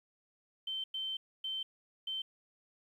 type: tone bursts at uneven times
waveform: sine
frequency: 3100 Hz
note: G7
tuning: 20 cents flat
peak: -35 dBFS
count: 4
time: 0.67-0.84 / 0.94-1.17 / 1.44-1.63 / 2.07-2.22 s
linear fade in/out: 5 ms
effects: 11-bit